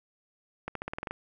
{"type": "accelerating click train", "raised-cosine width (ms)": 0.5, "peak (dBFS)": -19, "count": 9, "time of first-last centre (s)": [0.68, 1.11], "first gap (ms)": 73, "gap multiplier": 0.91, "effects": []}